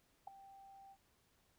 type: tone with ADSR envelope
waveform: sine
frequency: 784 Hz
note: G5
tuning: in tune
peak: -40 dBFS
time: 0.27-0.97 s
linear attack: 6 ms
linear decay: 5 ms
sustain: -16 dB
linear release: 53 ms
effects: pink hiss -75 dBFS RMS until 1.58 s